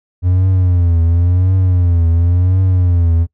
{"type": "tone with vibrato", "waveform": "triangle", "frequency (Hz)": 88.5, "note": "F2", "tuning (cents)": 23, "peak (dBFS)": -7, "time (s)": [0.22, 3.27], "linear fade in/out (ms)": 50, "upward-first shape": "triangle", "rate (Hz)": 0.94, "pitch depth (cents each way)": 120, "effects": ["noise-tail reverb RT60 0.1 s tail -22 dB re dry"]}